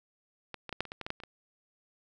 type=clicks; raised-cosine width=0.3 ms; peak=-23 / -24 / -20 / -13 / -29 / -23 / -22 / -21 / -17 / -30 / -28 dBFS; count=11; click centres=0.543 / 0.693 / 0.727 / 0.806 / 0.853 / 0.919 / 1.013 / 1.065 / 1.104 / 1.202 / 1.236 s; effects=none